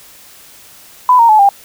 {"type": "tone with pitch steps", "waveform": "sine", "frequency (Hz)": [1000, 927.7, 860.6, 798.3], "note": ["B5", "A#5", "A5", "G5"], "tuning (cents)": [21, -9, -39, 31], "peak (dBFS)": -4, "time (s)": [1.09, 1.49], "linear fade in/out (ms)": 2, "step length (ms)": 100, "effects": ["white hiss -40 dBFS RMS until 1.64 s"]}